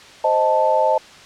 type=chord; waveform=sine; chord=A diminished; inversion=first; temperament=equal; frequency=523.3 / 622.3 / 880 Hz; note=C5 / Eb5 / A5; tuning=0 / 0 / 0 cents; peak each=-20 / -18 / -17 dBFS; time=0.24-0.98 s; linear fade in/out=5 ms; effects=white hiss -42 dBFS RMS until 1.25 s + low-pass 5000 Hz 12 dB/octave